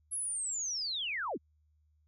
sine linear sweep, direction down, 11000 to 133.7 Hz, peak -33 dBFS, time 0.11-1.38 s, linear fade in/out 20 ms, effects added 76 Hz sine -67 dBFS peak until 2.07 s

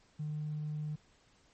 triangle tone with tanh clipping, 151.4 Hz, D#3, 47 cents flat, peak -34 dBFS, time 0.19-0.96 s, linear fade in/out 10 ms, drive 1 dB, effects pink hiss -67 dBFS RMS until 1.53 s + MP3 32 kbps

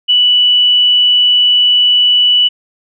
sine tone, 2960 Hz, F#7, in tune, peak -6 dBFS, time 0.08-2.49 s, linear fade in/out 20 ms, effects none

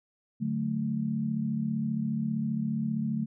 sine chord, D major, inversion none, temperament equal, 146.83 / 185 / 220 Hz, D3 / F#3 / A3, 0 / 0 / 0 cents, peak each -33 / -35 / -29 dBFS, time 0.4-3.26 s, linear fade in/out 20 ms, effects none

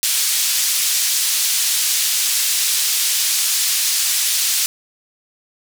pink band-pass noise, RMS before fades -18 dBFS, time 0.03-4.66 s, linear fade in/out 0 ms, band 4200 to 14000 Hz, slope 12 dB/octave, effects none

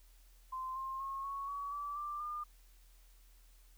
sine tone with pitch steps, 1039 / 1061.4 / 1084.4 / 1107.8 / 1131.7 / 1156.2 / 1181.2 / 1206.7 Hz, C6 / C6 / C#6 / C#6 / C#6 / D6 / D6 / D6, -12 / +24 / -38 / -1 / +35 / -27 / +10 / +47 cents, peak -38 dBFS, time 0.52-2.44 s, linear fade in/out 10 ms, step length 240 ms, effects added 41 Hz sine -59 dBFS peak until 3.77 s + white hiss -69 dBFS RMS until 3.77 s

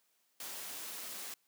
white noise, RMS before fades -44 dBFS, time 0.4-1.34 s, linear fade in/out 2 ms, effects white hiss -75 dBFS RMS until 1.47 s + high-pass 200 Hz 12 dB/octave

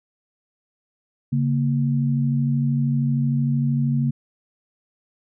sine tone pair together, 140.08 / 233.1 Hz, C#3 / A#3, +18 / 0 cents, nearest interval major sixth, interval 882 cents, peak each -19 / -23 dBFS, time 1.32-4.11 s, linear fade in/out 10 ms, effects none

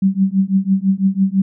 sine tone with tremolo, 192.8 Hz, G3, 28 cents flat, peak -8 dBFS, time 0.02-1.42 s, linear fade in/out 5 ms, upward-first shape triangle, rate 6 Hz, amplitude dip 100%, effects none

